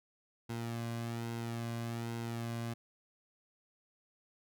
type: tone with flanger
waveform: sawtooth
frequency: 116.54 Hz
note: A#2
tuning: in tune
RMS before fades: -39 dBFS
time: 0.49-2.74 s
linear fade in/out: 10 ms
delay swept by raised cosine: 1.7 to 2.26 ms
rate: 1.2 Hz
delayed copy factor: -0.55
effects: none